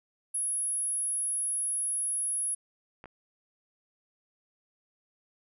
sine tone, 10720 Hz, E9, 28 cents sharp, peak -28 dBFS, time 0.34-2.55 s, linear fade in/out 10 ms
clicks, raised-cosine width 0.5 ms, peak -32 / -29 dBFS, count 2, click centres 3.041 / 3.057 s
effects none

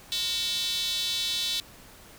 square tone with high-pass filter, 204.6 Hz, G#3, 26 cents flat, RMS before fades -29 dBFS, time 0.12-1.6 s, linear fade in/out 0 ms, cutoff 3700 Hz, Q 5.3, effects pink hiss -50 dBFS RMS until 2.18 s

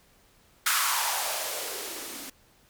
violet noise with band-pass filter sweep, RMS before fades -30 dBFS, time 0.66-2.3 s, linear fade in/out 5 ms, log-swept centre 1400 to 230 Hz, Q 3.9, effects pink hiss -61 dBFS RMS until 2.69 s

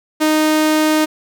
sawtooth tone, 309.5 Hz, D#4, 9 cents flat, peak -8 dBFS, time 0.2-1.06 s, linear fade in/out 20 ms, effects none

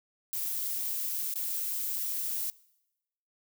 violet noise with dropouts, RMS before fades -33 dBFS, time 0.33-2.5 s, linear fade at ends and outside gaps 0 ms, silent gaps 1.338-1.357 s, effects noise-tail reverb RT60 0.9 s tail -22 dB re dry

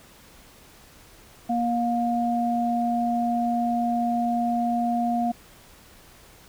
sine tone pair together, 236.9 / 710 Hz, A#3 / F5, +28 / +28 cents, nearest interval octave + perfect fifth, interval 1900 cents, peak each -24 dBFS, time 1.49-5.32 s, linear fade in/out 10 ms, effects pink hiss -51 dBFS RMS until 6.48 s

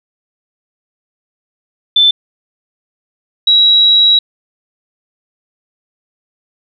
sine tone pair in turn, 3530 / 3873 Hz, A7 / B7, +5 / -35 cents, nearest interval major second, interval 160 cents, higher second, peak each -5 dBFS, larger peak neither, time 1.96-2.11 / 3.47-4.19 s, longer second, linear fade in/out 5 ms, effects none

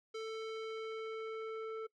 square tone with low-pass filter sweep, 443 Hz, A4, 12 cents sharp, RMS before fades -42 dBFS, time 0.14-1.87 s, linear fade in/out 10 ms, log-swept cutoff 4900 to 1500 Hz, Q 1.1, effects noise-tail reverb RT60 0.1 s tail -24 dB re dry

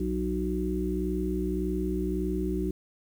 harmonic tone, 61.74 Hz, B1, in tune, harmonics 1 / 3 / 5 / 6, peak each -32 / -32 / -32 / -32 dBFS, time 0-2.71 s, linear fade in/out 5 ms, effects 9-bit

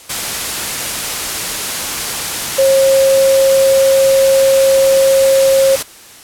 sine tone in noise, 539 Hz, C#5, 49 cents flat, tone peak -7 dBFS, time 2.58-5.76 s, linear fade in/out 10 ms, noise white, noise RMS -19 dBFS, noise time 0.09-5.83 s, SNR +9 dB, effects white hiss -38 dBFS RMS until 6.23 s + low-pass 12000 Hz 12 dB/octave

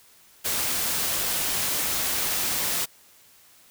white noise, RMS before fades -26 dBFS, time 0.44-2.86 s, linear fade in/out 20 ms, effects white hiss -55 dBFS RMS until 3.7 s

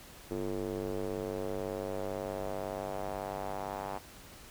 square tone with band-pass filter sweep, 49 Hz, G1, in tune, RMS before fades -37 dBFS, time 0.3-3.99 s, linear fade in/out 20 ms, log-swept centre 380 to 830 Hz, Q 2.5, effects pink hiss -52 dBFS RMS until 4.5 s

